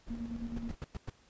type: noise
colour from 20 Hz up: brown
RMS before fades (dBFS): -46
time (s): 0.06-0.76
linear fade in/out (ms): 20
type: tone with tremolo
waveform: sine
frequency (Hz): 232.5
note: A#3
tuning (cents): -4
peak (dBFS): -35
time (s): 0.1-0.71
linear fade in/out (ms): 5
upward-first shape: square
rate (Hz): 9.5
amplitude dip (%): 55
type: noise bursts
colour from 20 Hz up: brown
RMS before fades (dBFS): -39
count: 5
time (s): 0.56-1.1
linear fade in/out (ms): 5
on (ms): 28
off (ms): 100
effects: pink hiss -65 dBFS RMS until 1.29 s + resampled to 16000 Hz